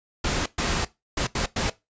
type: noise bursts at uneven times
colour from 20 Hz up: pink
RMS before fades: -25 dBFS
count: 5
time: 0.24-0.46 / 0.58-0.85 / 1.17-1.27 / 1.35-1.46 / 1.56-1.7 s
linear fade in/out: 5 ms
effects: noise-tail reverb RT60 0.2 s tail -18 dB re dry + resampled to 16000 Hz